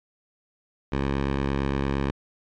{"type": "tone", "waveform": "10% pulse", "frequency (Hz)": 68.7, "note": "C#2", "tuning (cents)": -15, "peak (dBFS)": -15, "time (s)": [0.92, 2.11], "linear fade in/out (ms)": 5, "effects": ["low-pass 3000 Hz 12 dB/octave", "MP3 64 kbps"]}